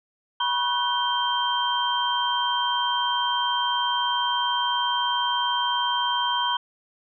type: tone cluster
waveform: sine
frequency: 973 / 1093 / 1507 / 3150 Hz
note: B5 / C#6 / F#6 / G7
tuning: -26 / -25 / +31 / +8 cents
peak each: -24 / -31 / -32 / -26 dBFS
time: 0.4-6.57 s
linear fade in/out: 5 ms
effects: none